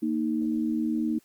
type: tone pair together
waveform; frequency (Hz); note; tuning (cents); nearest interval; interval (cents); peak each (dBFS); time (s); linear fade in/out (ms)
sine; 231.6 / 311.1; A#3 / D#4; -11 / 0; perfect fourth; 511; -27; 0.02-1.19; 10
effects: white hiss -63 dBFS RMS until 1.24 s + Opus 24 kbps